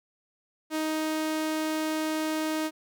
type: tone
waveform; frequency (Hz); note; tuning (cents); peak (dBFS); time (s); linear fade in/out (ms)
sawtooth; 312.7; D#4; +9; -23; 0.7-2.71; 50
effects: none